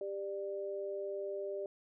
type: tone pair together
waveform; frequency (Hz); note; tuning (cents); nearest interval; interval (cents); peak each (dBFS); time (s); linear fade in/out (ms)
sine; 395.8 / 593; G4 / D5; +17 / +17; perfect fifth; 700; -39 / -40; 0.01-1.66; 2
effects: none